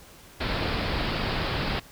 pink low-pass noise, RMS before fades -28 dBFS, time 0.4-1.8 s, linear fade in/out 10 ms, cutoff 5000 Hz, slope 96 dB/octave, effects pink hiss -50 dBFS RMS until 1.91 s

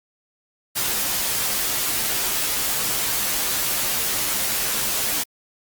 white noise with comb filter, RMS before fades -23 dBFS, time 0.75-5.24 s, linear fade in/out 20 ms, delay 12 ms, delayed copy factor -0.6, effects Opus 48 kbps

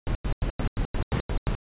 brown noise bursts, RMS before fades -25 dBFS, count 9, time 0.07-1.551 s, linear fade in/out 0 ms, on 81 ms, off 94 ms, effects resampled to 8000 Hz

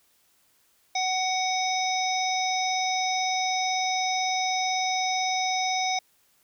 harmonic tone, 747 Hz, F#5, 16 cents sharp, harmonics 1 / 3 / 5 / 7 / 8, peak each -26 / -31 / -33 / -33 / -34 dBFS, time 0.95-5.99 s, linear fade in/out 5 ms, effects white hiss -65 dBFS RMS until 6.43 s

